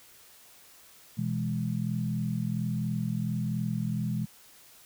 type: chord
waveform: sine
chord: E major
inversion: second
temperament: equal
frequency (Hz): 123.47 / 164.81 / 207.7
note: B2 / E3 / G#3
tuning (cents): 0 / 0 / 0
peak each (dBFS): -32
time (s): 1.17-4.26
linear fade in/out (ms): 20
effects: white hiss -55 dBFS RMS until 4.85 s